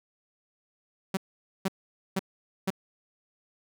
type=tone bursts; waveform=sawtooth; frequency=191.3 Hz; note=G3; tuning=42 cents flat; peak=-21 dBFS; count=4; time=1.14-2.704 s; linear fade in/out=5 ms; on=31 ms; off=480 ms; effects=none